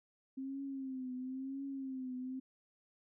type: tone with vibrato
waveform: sine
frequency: 264 Hz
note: C4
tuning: 16 cents sharp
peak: -39 dBFS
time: 0.37-2.4 s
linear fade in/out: 10 ms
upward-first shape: triangle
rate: 0.98 Hz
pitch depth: 83 cents each way
effects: none